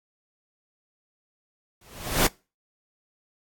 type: noise with exponential growth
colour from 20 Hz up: pink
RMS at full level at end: -17 dBFS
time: 1.81-2.27 s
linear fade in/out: 5 ms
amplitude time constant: 100 ms
effects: noise-tail reverb RT60 0.3 s tail -24 dB re dry + AAC 64 kbps